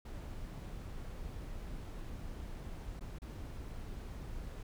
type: noise with dropouts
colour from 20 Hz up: brown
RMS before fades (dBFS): -44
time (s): 0.05-4.63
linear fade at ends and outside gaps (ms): 5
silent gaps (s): 2.995-3.008 / 3.186-3.218
effects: none